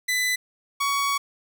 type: tone pair in turn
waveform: sawtooth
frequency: 2000 / 1122.5 Hz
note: B6 / C#6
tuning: +21 / +21 cents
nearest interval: minor seventh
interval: 1000 cents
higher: first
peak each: -18 / -18 dBFS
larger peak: neither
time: 0.08-0.36 / 0.8-1.18 s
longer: second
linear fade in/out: 10 ms
effects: none